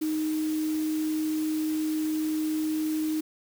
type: tone in noise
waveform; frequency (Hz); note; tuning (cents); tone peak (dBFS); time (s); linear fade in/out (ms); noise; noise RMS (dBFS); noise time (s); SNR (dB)
sine; 311.1; D#4; 0; -25; 0.01-3.21; 10; white; -42; 0.01-3.21; +14
effects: none